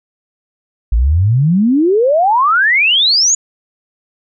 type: exponential sweep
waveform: sine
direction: up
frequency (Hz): 51.7 to 6970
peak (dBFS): -8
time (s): 0.92-3.35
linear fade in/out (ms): 5
effects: none